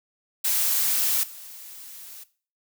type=noise with level steps; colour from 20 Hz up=blue; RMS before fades=-23 / -42 dBFS; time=0.44-2.24 s; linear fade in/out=10 ms; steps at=1.23 s; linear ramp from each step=5 ms; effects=noise-tail reverb RT60 0.4 s tail -17 dB re dry

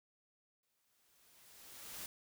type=noise with exponential growth; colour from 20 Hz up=white; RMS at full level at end=-45 dBFS; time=0.63-2.06 s; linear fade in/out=2 ms; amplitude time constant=310 ms; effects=none

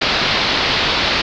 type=low-pass noise; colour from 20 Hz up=white; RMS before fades=-17 dBFS; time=0.01-1.22 s; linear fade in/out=10 ms; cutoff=4700 Hz; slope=48 dB/octave; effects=none

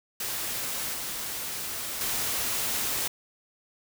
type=noise with level steps; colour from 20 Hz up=white; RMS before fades=-32 / -34 / -29 dBFS; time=0.2-3.08 s; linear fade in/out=5 ms; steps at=0.94 / 2.01 s; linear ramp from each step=2 ms; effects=none

